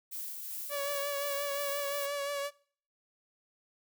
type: noise with tremolo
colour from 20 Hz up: violet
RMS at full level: -39 dBFS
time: 0.11-2.07 s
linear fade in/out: 20 ms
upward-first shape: sine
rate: 2.7 Hz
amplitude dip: 35%
type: tone with vibrato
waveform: sawtooth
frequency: 568 Hz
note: C#5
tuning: 42 cents sharp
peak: -29 dBFS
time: 0.69-2.51 s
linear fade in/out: 50 ms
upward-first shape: triangle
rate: 5.7 Hz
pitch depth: 35 cents each way
effects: noise-tail reverb RT60 0.5 s tail -22 dB re dry